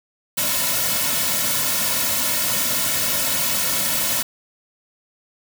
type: noise with comb filter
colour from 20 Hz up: white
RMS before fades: -21 dBFS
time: 0.37-4.23 s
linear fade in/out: 10 ms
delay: 2.5 ms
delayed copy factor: -0.95
effects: none